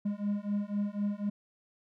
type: beating tone pair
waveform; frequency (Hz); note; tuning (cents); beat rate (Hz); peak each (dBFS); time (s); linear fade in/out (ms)
triangle; 202.7 / 206.7; G#3 / G#3; -42 / -8; 4; -31; 0.05-1.3; 10
effects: none